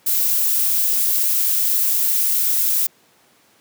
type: noise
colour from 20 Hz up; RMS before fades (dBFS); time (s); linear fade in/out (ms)
violet; -18; 0.06-2.87; 10
effects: pink hiss -55 dBFS RMS until 3.6 s + high-pass 200 Hz 12 dB/octave